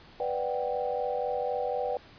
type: chord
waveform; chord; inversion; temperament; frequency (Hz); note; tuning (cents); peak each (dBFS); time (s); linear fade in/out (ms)
sine; G major seventh; first; equal; 493.9 / 587.3 / 740 / 784; B4 / D5 / F#5 / G5; 0 / 0 / 0 / 0; -31 / -34 / -36 / -34; 0.2-1.97; 2
effects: pink hiss -53 dBFS RMS until 2.18 s + resampled to 11025 Hz